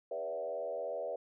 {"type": "tone with frequency modulation", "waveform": "sine", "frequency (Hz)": 571, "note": "D5", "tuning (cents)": -49, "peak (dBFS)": -35, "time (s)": [0.11, 1.16], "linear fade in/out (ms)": 5, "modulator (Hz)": 82.9, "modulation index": 1.4, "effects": []}